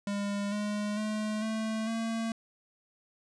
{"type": "tone with pitch steps", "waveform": "square", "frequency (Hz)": [202.2, 208, 214, 220.1, 226.4], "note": ["G#3", "G#3", "A3", "A3", "A3"], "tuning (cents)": [-46, 3, -48, 1, 50], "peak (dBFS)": -31, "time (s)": [0.07, 2.32], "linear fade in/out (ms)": 2, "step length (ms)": 450, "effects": ["resampled to 22050 Hz"]}